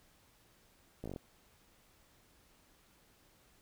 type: slowing click train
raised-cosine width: 2 ms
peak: -29 dBFS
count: 7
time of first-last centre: 1.04-1.162 s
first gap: 17 ms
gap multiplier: 1.07
effects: pink hiss -67 dBFS RMS until 3.61 s